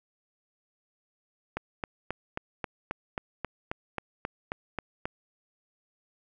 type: click train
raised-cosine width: 0.5 ms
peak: -16 dBFS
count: 14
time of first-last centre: 1.57-5.055 s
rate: 3.73 Hz
effects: none